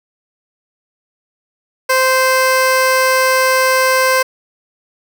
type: tone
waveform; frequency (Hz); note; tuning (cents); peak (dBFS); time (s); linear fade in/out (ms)
15% pulse; 520; C5; -11; -4; 1.89-4.23; 10
effects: 7-bit